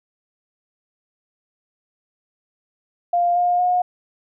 sine tone with pitch steps, 699 / 709.6 / 720.3 Hz, F5 / F5 / F#5, +1 / +27 / -47 cents, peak -15 dBFS, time 3.13-3.82 s, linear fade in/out 5 ms, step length 230 ms, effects none

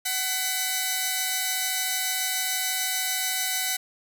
5% pulse tone pair together, 751.4 / 2006 Hz, F#5 / B6, +26 / +26 cents, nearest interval octave + perfect fourth, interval 1700 cents, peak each -17 dBFS, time 0.05-3.77 s, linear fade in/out 10 ms, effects none

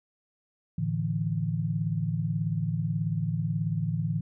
sine chord, A suspended fourth, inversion none, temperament just, 110 / 146.67 / 165 Hz, A2 / D3 / E3, 0 / -2 / +2 cents, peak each -31 / -31 / -29 dBFS, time 0.78-4.21 s, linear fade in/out 5 ms, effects none

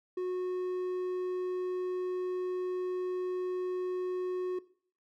triangle tone, 365.4 Hz, F#4, 22 cents flat, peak -29 dBFS, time 0.17-4.59 s, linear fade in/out 5 ms, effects noise-tail reverb RT60 0.5 s tail -18 dB re dry

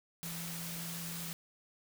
sine tone in noise, 168.5 Hz, E3, 38 cents sharp, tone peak -43 dBFS, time 0.23-1.33 s, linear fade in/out 0 ms, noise white, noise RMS -43 dBFS, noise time 0.23-1.33 s, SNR -3 dB, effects none

